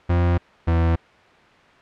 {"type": "tone pair in turn", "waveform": "40% pulse", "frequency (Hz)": [87.1, 83.22], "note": ["F2", "E2"], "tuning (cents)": [-4, 17], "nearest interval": "minor second", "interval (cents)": 79, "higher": "first", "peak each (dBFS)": -15, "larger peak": "neither", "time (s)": [[0.09, 0.38], [0.67, 0.96]], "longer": "neither", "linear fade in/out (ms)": 10, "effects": ["white hiss -50 dBFS RMS until 1.81 s", "low-pass 2000 Hz 12 dB/octave"]}